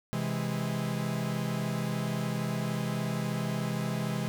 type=chord; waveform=45% pulse; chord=C augmented; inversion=none; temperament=equal with one note detuned; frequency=130.81 / 164.05 / 207.7 Hz; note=C3 / E3 / G#3; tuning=0 / -8 / 0 cents; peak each=-34 dBFS; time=0.13-4.28 s; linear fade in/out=0 ms; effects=none